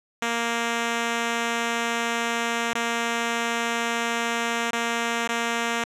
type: tone with dropouts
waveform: 5% pulse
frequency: 233.1 Hz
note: A#3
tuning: in tune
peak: -12 dBFS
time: 0.22-5.84 s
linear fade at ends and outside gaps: 2 ms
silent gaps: 2.734-2.752 / 4.708-4.731 / 5.275-5.29 s
effects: low-pass 8000 Hz 12 dB/octave